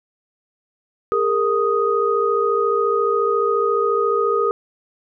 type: tone cluster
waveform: sine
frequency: 407.5 / 461.8 / 1246 Hz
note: G#4 / A#4 / D#6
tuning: -33 / -16 / +2 cents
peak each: -20 dBFS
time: 1.12-4.51 s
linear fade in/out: 0 ms
effects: none